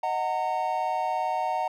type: chord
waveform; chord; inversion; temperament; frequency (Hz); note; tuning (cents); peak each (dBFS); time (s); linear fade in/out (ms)
triangle; D# minor; none; equal with one note detuned; 622.3 / 740 / 916.8; D#5 / F#5 / A#5; 0 / 0 / -29; -31 / -26 / -27; 0.03-1.68; 5
effects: none